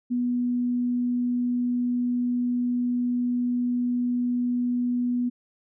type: tone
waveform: sine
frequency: 244.8 Hz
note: B3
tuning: 15 cents flat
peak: -22 dBFS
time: 0.1-5.3 s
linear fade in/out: 20 ms
effects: none